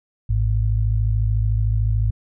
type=tone pair together; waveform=sine; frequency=53.7 / 107.4 Hz; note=A1 / A2; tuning=-41 / -41 cents; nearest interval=octave; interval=1200 cents; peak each=-19 dBFS; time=0.29-2.11 s; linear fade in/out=10 ms; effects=none